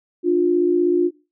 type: tone pair together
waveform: sine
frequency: 297.3 / 353.5 Hz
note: D4 / F4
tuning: +21 / +21 cents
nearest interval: minor third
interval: 300 cents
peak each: -20 / -15 dBFS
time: 0.23-1.11 s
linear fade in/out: 50 ms
effects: noise-tail reverb RT60 0.3 s tail -21 dB re dry